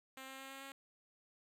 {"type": "tone with pitch steps", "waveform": "5% pulse", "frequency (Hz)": [264.6, 266.6, 268.6, 270.6, 272.7], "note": ["C4", "C4", "C4", "C#4", "C#4"], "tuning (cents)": [20, 33, 46, -42, -28], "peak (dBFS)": -37, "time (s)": [0.17, 0.72], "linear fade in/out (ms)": 2, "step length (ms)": 110, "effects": []}